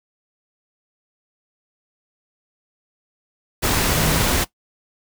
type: tone in noise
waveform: sine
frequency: 160 Hz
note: D#3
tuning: 49 cents sharp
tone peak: -22 dBFS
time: 3.96-4.19 s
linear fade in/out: 20 ms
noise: pink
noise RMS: -19 dBFS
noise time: 3.62-4.45 s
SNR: -6 dB
effects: noise-tail reverb RT60 0.1 s tail -18 dB re dry